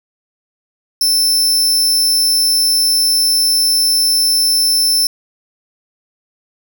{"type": "tone", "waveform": "sawtooth", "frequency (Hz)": 5320, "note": "E8", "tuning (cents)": 15, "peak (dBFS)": -8, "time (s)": [1.01, 5.07], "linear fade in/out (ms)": 2, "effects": []}